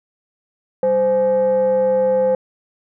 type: tone with frequency modulation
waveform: sine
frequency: 518 Hz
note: C5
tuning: 17 cents flat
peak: -12 dBFS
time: 0.83-2.35 s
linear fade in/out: 2 ms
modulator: 323 Hz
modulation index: 0.37
effects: tanh soft clip ceiling -9 dBFS